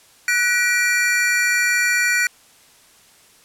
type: tone cluster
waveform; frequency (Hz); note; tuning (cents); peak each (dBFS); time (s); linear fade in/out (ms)
square; 1482 / 1923 / 2356; F#6 / B6 / D7; +2 / -47 / +5; -21; 0.28-2.27; 2
effects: white hiss -51 dBFS RMS until 3.44 s + low-pass 11000 Hz 12 dB/octave